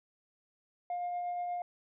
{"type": "tone with tremolo", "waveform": "sine", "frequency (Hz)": 708, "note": "F5", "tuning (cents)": 23, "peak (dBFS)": -30, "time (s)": [0.9, 1.62], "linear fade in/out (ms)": 2, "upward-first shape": "triangle", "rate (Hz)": 8.4, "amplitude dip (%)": 30, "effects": ["tanh soft clip ceiling -31 dBFS"]}